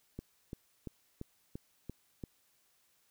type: click train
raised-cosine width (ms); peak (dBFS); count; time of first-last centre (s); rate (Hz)
3; -28; 7; 0.19-2.238; 2.93
effects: white hiss -72 dBFS RMS until 3.1 s